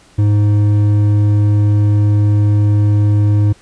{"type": "tone with hard clipping", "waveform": "triangle", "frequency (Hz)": 103.7, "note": "G#2", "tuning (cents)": -2, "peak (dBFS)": -10, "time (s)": [0.18, 3.53], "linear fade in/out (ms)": 10, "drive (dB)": 10, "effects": ["pink hiss -47 dBFS RMS until 3.61 s", "resampled to 22050 Hz"]}